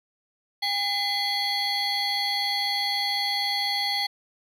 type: tone cluster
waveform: triangle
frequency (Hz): 807 / 2036 / 3338 / 4244 / 4468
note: G#5 / C7 / G#7 / C8 / C#8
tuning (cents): -50 / -48 / +8 / +24 / +13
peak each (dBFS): -29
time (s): 0.62-4.07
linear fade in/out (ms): 10
effects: resampled to 32000 Hz